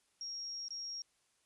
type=tone with dropouts; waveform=sine; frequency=5588 Hz; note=F8; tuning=in tune; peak=-40 dBFS; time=0.21-1.02 s; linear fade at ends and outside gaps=1 ms; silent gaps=0.683-0.706 s; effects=white hiss -75 dBFS RMS until 1.45 s + resampled to 24000 Hz